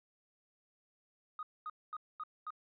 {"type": "tone bursts", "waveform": "sine", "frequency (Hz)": 1244.5, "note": "D#6", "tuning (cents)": 0, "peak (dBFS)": -38, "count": 5, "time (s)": [1.39, 2.505], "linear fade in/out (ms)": 2, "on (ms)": 39, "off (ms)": 230, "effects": ["tanh soft clip ceiling -35 dBFS"]}